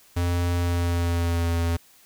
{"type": "tone with pitch glide", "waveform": "square", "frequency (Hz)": [87.31, 84.53], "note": ["F2", "E2"], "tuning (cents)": [0, 44], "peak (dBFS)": -22, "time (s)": [0.16, 1.77], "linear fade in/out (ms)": 10, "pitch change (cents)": -56, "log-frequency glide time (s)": [0.56, 1.5], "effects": ["white hiss -55 dBFS RMS until 2.05 s"]}